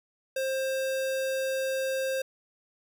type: tone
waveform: square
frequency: 530 Hz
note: C5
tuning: 22 cents sharp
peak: -28 dBFS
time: 0.36-2.22 s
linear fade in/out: 5 ms
effects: none